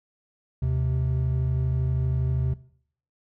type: tone pair together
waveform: triangle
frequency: 76.6 / 129.18 Hz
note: D#2 / C3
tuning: -27 / -22 cents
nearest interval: major sixth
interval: 905 cents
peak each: -24 / -22 dBFS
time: 0.62-2.54 s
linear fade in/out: 5 ms
effects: noise-tail reverb RT60 0.6 s tail -18 dB re dry